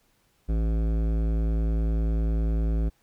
sine tone with hard clipping, 55 Hz, A1, in tune, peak -24 dBFS, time 0.48-2.9 s, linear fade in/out 20 ms, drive 15 dB, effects pink hiss -67 dBFS RMS until 3.02 s

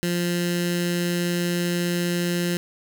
15% pulse tone with notch filter, 174.61 Hz, F3, in tune, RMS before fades -24 dBFS, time 0.03-2.57 s, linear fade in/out 0 ms, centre 760 Hz, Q 0.53, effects none

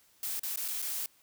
blue noise with dropouts, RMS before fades -35 dBFS, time 0.23-1.06 s, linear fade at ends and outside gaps 1 ms, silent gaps 0.395-0.433 / 0.56-0.573 / 0.68-0.684 / 0.819-0.824 s, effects white hiss -65 dBFS RMS until 1.22 s

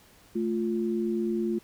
sine tone pair together, 220 / 349.2 Hz, A3 / F4, 0 / 0 cents, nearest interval minor sixth, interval 800 cents, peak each -28 dBFS, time 0.35-1.59 s, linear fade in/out 10 ms, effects pink hiss -57 dBFS RMS until 1.63 s

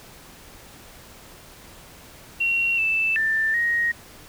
sine tone with pitch steps, 2739 / 2645 / 1779 / 1877 Hz, F7 / E7 / A6 / A#6, -34 / +5 / +19 / +11 cents, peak -19 dBFS, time 2.4-3.92 s, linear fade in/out 10 ms, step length 380 ms, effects pink hiss -46 dBFS RMS until 4.28 s

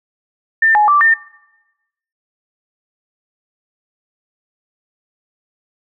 sine tone with pitch steps, 1794 / 840 / 1169 / 1807 Hz, A6 / G#5 / D6 / A6, +33 / +19 / -8 / +46 cents, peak -8 dBFS, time 0.62-1.14 s, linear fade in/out 5 ms, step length 130 ms, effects noise-tail reverb RT60 1.0 s tail -22 dB re dry

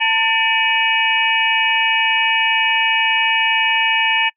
sine tone cluster, 899 / 1782 / 2294 / 2533 / 2903 Hz, A5 / A6 / D7 / D#7 / F#7, +37 / +22 / -41 / +30 / -34 cents, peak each -20 dBFS, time 0-4.3 s, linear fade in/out 20 ms, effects noise-tail reverb RT60 0.1 s tail -26 dB re dry

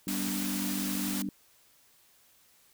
sine chord, G major, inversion none, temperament equal with one note detuned, 196 / 246.9 / 292.1 Hz, G3 / B3 / D4, 0 / 0 / -9 cents, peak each -34 / -38 / -36 dBFS, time 0.07-1.29 s, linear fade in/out 2 ms
white noise, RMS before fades -36 dBFS, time 0.08-1.22 s, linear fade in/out 0 ms
effects white hiss -63 dBFS RMS until 2.73 s

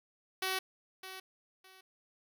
5% pulse tone with echo, 377.7 Hz, F#4, 36 cents sharp, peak -21 dBFS, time 0.42-0.59 s, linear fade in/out 5 ms, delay 610 ms, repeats 2, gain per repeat -12 dB, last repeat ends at 1.81 s, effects none

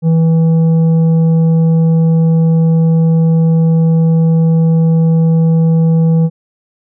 triangle tone with tanh clipping, 163.2 Hz, E3, 17 cents flat, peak -8 dBFS, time 0.02-6.3 s, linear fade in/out 50 ms, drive 11 dB, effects none

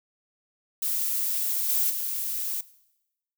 violet noise with level steps, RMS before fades -27 / -24 / -30 dBFS, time 0.82-2.61 s, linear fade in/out 5 ms, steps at 1.69 / 1.9 s, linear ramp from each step 2 ms, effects noise-tail reverb RT60 0.9 s tail -19 dB re dry

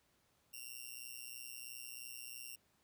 5% pulse tone with amplitude modulation, 2759 Hz, F7, 22 cents flat, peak -34 dBFS, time 0.53-2.56 s, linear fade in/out 10 ms, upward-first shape sine, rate 123 Hz, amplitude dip 95%, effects pink hiss -75 dBFS RMS until 2.83 s + high-pass 60 Hz 12 dB/octave

